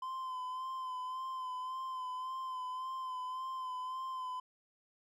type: tone with vibrato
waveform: triangle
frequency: 1028 Hz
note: C6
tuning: 31 cents flat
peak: -36 dBFS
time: 0.02-4.4 s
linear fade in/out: 5 ms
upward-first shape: sine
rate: 1.8 Hz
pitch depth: 32 cents each way
effects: none